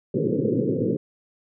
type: band-pass noise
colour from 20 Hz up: white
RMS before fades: -23 dBFS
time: 0.14-0.97 s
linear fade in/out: 5 ms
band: 110 to 510 Hz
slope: 96 dB/octave
effects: none